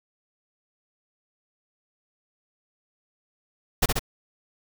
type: noise with echo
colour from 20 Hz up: pink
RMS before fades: -19 dBFS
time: 3.82-3.86 s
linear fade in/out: 10 ms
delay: 67 ms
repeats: 2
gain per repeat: -3 dB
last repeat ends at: 3.994 s
effects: none